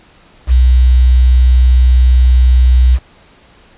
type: tone with quantisation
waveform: sine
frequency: 62.5 Hz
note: B1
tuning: 21 cents sharp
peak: -4 dBFS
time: 0.47-2.99 s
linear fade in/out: 50 ms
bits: 5
effects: pink hiss -45 dBFS RMS until 3.77 s + resampled to 8000 Hz